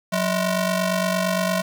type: ring-modulated tone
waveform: sawtooth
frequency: 415.3 Hz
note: G#4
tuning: in tune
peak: -13 dBFS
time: 0.12-1.62 s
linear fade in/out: 10 ms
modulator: 232 Hz
effects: none